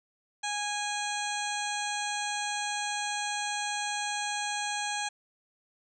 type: harmonic tone with a mistuned harmonic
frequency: 825 Hz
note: G#5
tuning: 12 cents flat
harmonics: 1 / 2 / 3 / 4 / 5 / 7 / 8 / 9 / 10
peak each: -34 / -37 / -39 / -40 / -41 / -42 / -43 / -44 / -44 dBFS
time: 0.43-5.09 s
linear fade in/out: 10 ms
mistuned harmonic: 7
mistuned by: +62 cents
effects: none